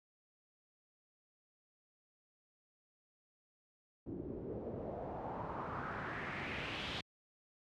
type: noise with low-pass filter sweep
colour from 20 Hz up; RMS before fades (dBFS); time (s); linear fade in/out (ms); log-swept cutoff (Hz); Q
pink; -42; 4.06-7.01; 5; 290 to 3600; 2.8
effects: high-pass 80 Hz 12 dB/octave